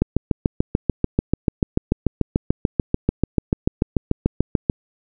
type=click train; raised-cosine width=3 ms; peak=-3 dBFS; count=33; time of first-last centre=0.02-4.698 s; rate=6.84 Hz; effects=none